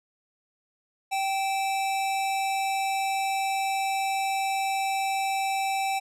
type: tone pair together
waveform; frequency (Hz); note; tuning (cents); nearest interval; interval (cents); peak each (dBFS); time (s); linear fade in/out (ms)
square; 778 / 2623; G5 / E7; -13 / -9; octave + major sixth; 2104; -26 / -36; 1.11-6; 20
effects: low-pass 12000 Hz 12 dB/octave